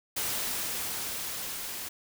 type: noise with level ramp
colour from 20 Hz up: white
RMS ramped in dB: -31 to -38 dBFS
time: 0.16-1.89 s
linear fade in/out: 10 ms
effects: none